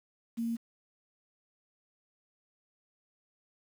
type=tone with quantisation; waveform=sine; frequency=231.2 Hz; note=A#3; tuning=14 cents flat; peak=-30 dBFS; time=0.37-0.57 s; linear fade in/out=20 ms; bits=9; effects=none